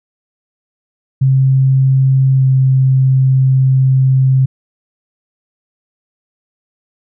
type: tone with pitch glide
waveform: sine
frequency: 133.2 to 131.97 Hz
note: C3 to C3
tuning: +31 to +15 cents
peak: -7 dBFS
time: 1.21-4.46 s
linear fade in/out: 10 ms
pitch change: -16 cents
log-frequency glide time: 2.35-2.44 s
effects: none